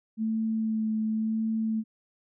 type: tone with vibrato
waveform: sine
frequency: 220 Hz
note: A3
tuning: in tune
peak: -25 dBFS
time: 0.17-1.84 s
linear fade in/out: 50 ms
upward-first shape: sine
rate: 0.93 Hz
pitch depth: 15 cents each way
effects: none